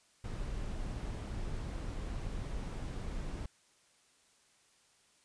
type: noise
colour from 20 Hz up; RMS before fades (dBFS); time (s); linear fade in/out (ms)
brown; -39; 0.24-3.46; 5
effects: white hiss -68 dBFS RMS until 5.24 s + resampled to 22050 Hz